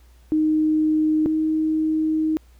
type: tone pair in turn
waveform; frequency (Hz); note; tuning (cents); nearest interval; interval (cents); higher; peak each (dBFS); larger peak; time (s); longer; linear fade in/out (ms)
sine; 310.1 / 313.7; D#4 / D#4; -6 / +14; unison; 20; second; -16 / -18; first; 0.32-1.26 / 1.26-2.37; second; 0
effects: added 60 Hz sine -48 dBFS peak until 2.59 s + pink hiss -60 dBFS RMS until 2.59 s